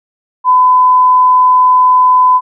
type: tone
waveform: sine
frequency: 1008 Hz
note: B5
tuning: 35 cents sharp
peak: -4 dBFS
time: 0.44-2.41 s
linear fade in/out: 50 ms
effects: none